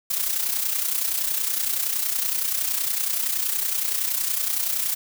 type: noise with amplitude modulation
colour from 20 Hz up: blue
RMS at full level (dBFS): -22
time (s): 0.1-4.95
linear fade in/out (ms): 10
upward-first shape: sine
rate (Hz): 30.7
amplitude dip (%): 60
effects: none